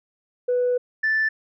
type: tone pair in turn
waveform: sine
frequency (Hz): 493.9 / 1760.1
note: B4 / A6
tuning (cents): 0 / 0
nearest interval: octave + minor seventh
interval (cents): 2200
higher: second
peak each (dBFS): -17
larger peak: neither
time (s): 0.48-0.78 / 1.03-1.29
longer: first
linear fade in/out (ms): 10
effects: tanh soft clip ceiling -15 dBFS